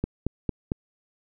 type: click train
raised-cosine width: 3 ms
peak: -12 dBFS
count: 4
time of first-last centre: 0.04-0.719 s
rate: 4.42 Hz
effects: none

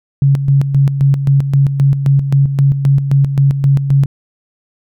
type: tone with tremolo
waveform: sine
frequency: 138.59 Hz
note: C#3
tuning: in tune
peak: -6 dBFS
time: 0.22-4.06 s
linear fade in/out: 2 ms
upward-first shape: square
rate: 3.8 Hz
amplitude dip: 60%
effects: none

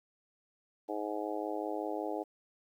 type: harmonic tone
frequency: 105.3 Hz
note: G#2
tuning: 24 cents sharp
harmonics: 3 / 4 / 5 / 6 / 7 / 8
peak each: -39 / -40 / -41 / -42 / -42 / -43 dBFS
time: 0.88-2.24 s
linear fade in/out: 20 ms
effects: 11-bit

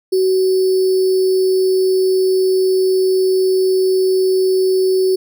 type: tone with sample-and-hold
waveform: sine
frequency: 376.1 Hz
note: F#4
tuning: 28 cents sharp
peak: -11 dBFS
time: 0.12-5.16 s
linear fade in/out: 10 ms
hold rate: 4900 Hz
effects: none

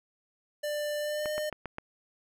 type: tone with pitch glide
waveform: square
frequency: 593 to 607.2 Hz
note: D5 to D#5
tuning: +17 to -42 cents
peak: -31 dBFS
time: 0.63-1.5 s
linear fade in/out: 10 ms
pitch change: +41 cents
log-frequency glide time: 0.99-1.31 s
type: clicks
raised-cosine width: 0.5 ms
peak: -21 dBFS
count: 5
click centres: 1.258 / 1.38 / 1.527 / 1.657 / 1.784 s
effects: none

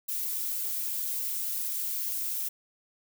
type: noise with flanger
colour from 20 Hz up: violet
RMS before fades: -32 dBFS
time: 0.08-2.49 s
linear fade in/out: 10 ms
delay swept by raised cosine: 1.9 to 4.9 ms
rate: 1.9 Hz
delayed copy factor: +0.7
effects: none

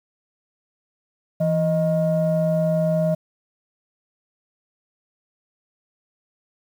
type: tone pair together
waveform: sine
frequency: 165.8 / 624 Hz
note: E3 / D#5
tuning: +10 / +5 cents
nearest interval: octave + major seventh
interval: 2295 cents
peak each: -19 dBFS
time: 1.4-3.15 s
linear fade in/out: 10 ms
effects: tanh soft clip ceiling -12 dBFS + 8-bit

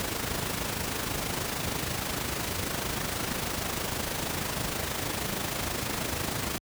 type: noise with amplitude modulation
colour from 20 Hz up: pink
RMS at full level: -29 dBFS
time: 0-6.58 s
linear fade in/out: 0 ms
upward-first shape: sine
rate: 26.3 Hz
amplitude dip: 50%
effects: high-pass 60 Hz 12 dB/octave

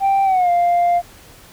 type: tone with pitch glide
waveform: sine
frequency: 784 to 698.5 Hz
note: G5 to F5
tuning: 0 to 0 cents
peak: -10 dBFS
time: 0-1.02 s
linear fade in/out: 50 ms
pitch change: -200 cents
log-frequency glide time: 0.24-0.5 s
effects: tanh soft clip ceiling -11 dBFS + pink hiss -44 dBFS RMS until 1.52 s

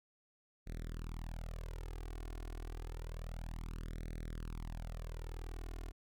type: tone with flanger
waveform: sawtooth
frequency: 40.48 Hz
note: E1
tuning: 31 cents flat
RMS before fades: -44 dBFS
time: 0.66-5.92 s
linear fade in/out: 20 ms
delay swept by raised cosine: 0.49 to 2.79 ms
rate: 0.29 Hz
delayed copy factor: +1
effects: none

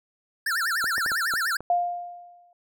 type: tone with vibrato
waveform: square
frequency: 1568 Hz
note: G6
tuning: in tune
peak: -24 dBFS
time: 0.46-1.57 s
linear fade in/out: 5 ms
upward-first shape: sine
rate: 10 Hz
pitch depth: 280 cents each way
type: clicks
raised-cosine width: 1 ms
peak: -23 dBFS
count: 6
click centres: 0.842 / 0.981 / 1.062 / 1.118 / 1.338 / 1.606 s
type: tone with exponential decay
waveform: sine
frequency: 703 Hz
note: F5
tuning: 11 cents sharp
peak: -17 dBFS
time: 1.7-2.53 s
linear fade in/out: 2 ms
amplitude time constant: 180 ms
effects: none

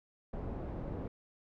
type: low-pass noise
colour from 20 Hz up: pink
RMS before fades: -40 dBFS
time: 0.33-1.08 s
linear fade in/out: 5 ms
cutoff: 610 Hz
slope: 12 dB/octave
effects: none

